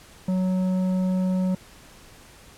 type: tone with tanh clipping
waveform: sine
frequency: 185.3 Hz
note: F#3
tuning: 3 cents sharp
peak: -22 dBFS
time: 0.28-1.55 s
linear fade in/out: 5 ms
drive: 9 dB
effects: pink hiss -49 dBFS RMS until 2.57 s + low-pass 12000 Hz 12 dB/octave